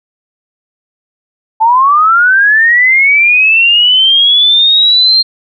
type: linear sweep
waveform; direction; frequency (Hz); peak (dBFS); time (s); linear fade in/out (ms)
sine; up; 865 to 4208; -4; 1.6-5.23; 20
effects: none